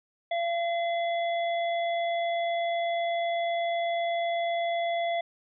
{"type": "harmonic tone", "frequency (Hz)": 682, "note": "F5", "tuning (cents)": -41, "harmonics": [1, 3, 5], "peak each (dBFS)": [-26, -36, -40], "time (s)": [0.31, 5.21], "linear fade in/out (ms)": 5, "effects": []}